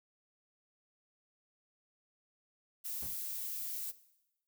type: noise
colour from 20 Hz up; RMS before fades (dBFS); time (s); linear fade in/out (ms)
violet; -40; 2.84-3.92; 20
type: noise with exponential decay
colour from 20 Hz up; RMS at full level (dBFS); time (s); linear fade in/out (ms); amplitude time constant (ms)
brown; -43; 3.02-3.24; 2; 47
effects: noise-tail reverb RT60 0.9 s tail -17 dB re dry + high-pass 60 Hz 12 dB/octave